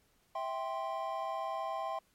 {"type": "chord", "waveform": "triangle", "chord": "C major", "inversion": "first", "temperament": "just", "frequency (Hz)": [654.1, 784.9, 1046.5], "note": ["E5", "G5", "C6"], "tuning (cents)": [-14, 2, 0], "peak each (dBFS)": [-37, -37, -37], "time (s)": [0.35, 1.99], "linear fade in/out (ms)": 5, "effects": ["pink hiss -71 dBFS RMS until 2.14 s", "MP3 64 kbps"]}